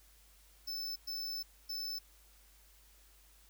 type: tone bursts at uneven times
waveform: square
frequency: 5270 Hz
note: E8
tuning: 1 cent flat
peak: -38 dBFS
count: 3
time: 0.67-0.96 / 1.07-1.43 / 1.69-1.99 s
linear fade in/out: 10 ms
effects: added 50 Hz sine -63 dBFS peak until 3.49 s + white hiss -65 dBFS RMS until 3.49 s